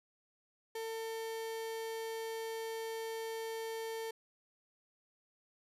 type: tone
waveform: 35% pulse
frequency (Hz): 450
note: A4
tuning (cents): +39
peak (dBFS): -37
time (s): 0.75-4.11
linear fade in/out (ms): 5
effects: resampled to 32000 Hz